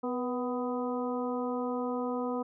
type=harmonic tone with a mistuned harmonic; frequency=250 Hz; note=B3; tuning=21 cents sharp; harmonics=1 / 2 / 3 / 4 / 5; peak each=-33 / -34 / -40 / -40 / -42 dBFS; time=0.03-2.43 s; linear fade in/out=10 ms; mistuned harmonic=2; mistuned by=-38 cents; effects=none